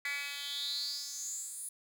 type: tone with high-pass filter sweep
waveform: 10% pulse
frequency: 284.2 Hz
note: C#4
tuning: 43 cents sharp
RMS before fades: -39 dBFS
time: 0.05-1.69 s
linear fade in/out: 2 ms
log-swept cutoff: 2100 to 10000 Hz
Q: 7.6
effects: none